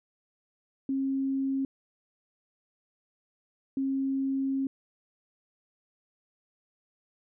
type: tone bursts at uneven times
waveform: sine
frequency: 270 Hz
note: C#4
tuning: 45 cents flat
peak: -26 dBFS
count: 2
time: 0.89-1.65 / 3.77-4.67 s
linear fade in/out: 2 ms
effects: none